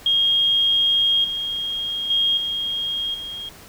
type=tone with level steps; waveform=sine; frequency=3249 Hz; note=G#7; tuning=39 cents flat; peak=-15 / -23 / -16 / -22 / -29 dBFS; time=0.06-3.49 s; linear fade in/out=2 ms; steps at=1.24 / 2.1 / 2.37 / 3.14 s; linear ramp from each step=5 ms; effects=pink hiss -44 dBFS RMS until 3.68 s